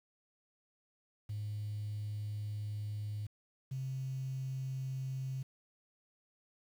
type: tone pair in turn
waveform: triangle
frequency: 104.9 / 132.17 Hz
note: G#2 / C3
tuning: +18 / +18 cents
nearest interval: major third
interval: 400 cents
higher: second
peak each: -33 / -32 dBFS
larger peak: second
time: 1.29-3.27 / 3.71-5.43 s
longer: first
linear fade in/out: 10 ms
effects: tanh soft clip ceiling -34 dBFS + 10-bit